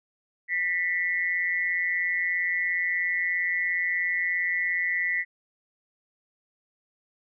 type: tone with amplitude modulation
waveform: sine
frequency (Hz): 1975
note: B6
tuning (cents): 0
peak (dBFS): -20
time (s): 0.48-5.25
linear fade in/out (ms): 50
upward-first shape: sine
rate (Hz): 177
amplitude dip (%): 80
effects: none